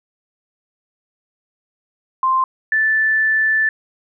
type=tone pair in turn; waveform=sine; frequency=1046.5 / 1756.9 Hz; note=C6 / A6; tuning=0 / -3 cents; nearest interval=major sixth; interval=897 cents; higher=second; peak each=-13 dBFS; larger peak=neither; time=2.23-2.44 / 2.72-3.69 s; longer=second; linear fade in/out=2 ms; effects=none